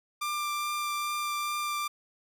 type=tone with vibrato; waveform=sawtooth; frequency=1187 Hz; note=D6; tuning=18 cents sharp; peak=-26 dBFS; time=0.21-1.88 s; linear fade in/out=10 ms; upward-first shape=triangle; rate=2.4 Hz; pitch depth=10 cents each way; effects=none